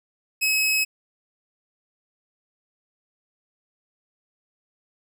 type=tone; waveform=sawtooth; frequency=2562 Hz; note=E7; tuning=50 cents flat; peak=-16 dBFS; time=0.41-0.85 s; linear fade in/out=20 ms; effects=none